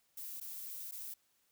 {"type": "noise with dropouts", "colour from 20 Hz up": "violet", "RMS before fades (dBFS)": -45, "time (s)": [0.17, 1.14], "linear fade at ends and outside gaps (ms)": 5, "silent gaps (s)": [[0.401, 0.411], [0.912, 0.921]], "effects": ["white hiss -75 dBFS RMS until 1.51 s"]}